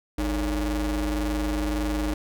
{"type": "ring-modulated tone", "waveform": "45% pulse", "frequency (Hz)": 126.6, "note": "B2", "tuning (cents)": 43, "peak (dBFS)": -21, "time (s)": [0.18, 2.14], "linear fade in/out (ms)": 5, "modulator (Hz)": 179, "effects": []}